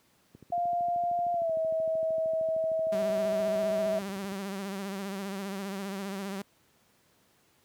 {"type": "click train", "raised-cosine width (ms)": 3, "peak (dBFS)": -35, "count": 53, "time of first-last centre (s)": [0.35, 4.319], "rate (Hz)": 13.1}
{"type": "tone with pitch glide", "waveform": "sine", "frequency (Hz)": [698.5, 644.2], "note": ["F5", "E5"], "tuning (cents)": [0, -40], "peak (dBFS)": -26, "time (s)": [0.52, 3.99], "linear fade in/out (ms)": 5, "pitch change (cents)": -140, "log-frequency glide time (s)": [1.33, 1.53]}
{"type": "tone with vibrato", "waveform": "sawtooth", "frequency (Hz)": 196, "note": "G3", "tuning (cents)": 0, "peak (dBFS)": -30, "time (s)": [2.92, 6.42], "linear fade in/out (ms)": 5, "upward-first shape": "sine", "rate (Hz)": 15, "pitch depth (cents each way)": 57}
{"effects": ["pink hiss -66 dBFS RMS until 7.64 s", "high-pass 100 Hz 12 dB/octave"]}